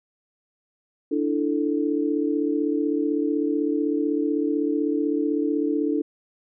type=chord; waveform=sine; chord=D suspended second; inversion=none; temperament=equal; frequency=293.7 / 329.6 / 440 Hz; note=D4 / E4 / A4; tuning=0 / 0 / 0 cents; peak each=-23 / -26 / -27 dBFS; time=1.11-6.02 s; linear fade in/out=10 ms; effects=none